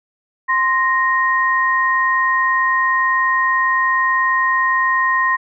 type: tone pair together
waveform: sine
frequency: 1046.5 / 1864.7 Hz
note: C6 / A#6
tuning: 0 / 0 cents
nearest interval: minor seventh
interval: 1000 cents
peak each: -16 / -16 dBFS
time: 0.48-5.37 s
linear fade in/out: 20 ms
effects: none